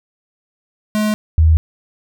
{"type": "tone pair in turn", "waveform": ["square", "sine"], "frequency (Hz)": [212.8, 79.71], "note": ["G#3", "D#2"], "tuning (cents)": [42, 42], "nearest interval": "octave + perfect fourth", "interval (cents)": 1700, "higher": "first", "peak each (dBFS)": [-15, -7], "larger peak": "second", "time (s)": [[0.95, 1.14], [1.38, 1.57]], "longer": "neither", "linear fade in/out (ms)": 0, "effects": []}